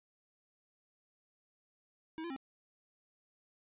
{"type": "tone with pitch steps", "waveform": "square", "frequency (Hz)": [319.9, 341.9, 267.2], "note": ["D#4", "F4", "C4"], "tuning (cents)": [48, -37, 36], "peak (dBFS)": -40, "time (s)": [2.18, 2.363], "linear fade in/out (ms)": 0, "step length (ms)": 61, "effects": ["resampled to 8000 Hz"]}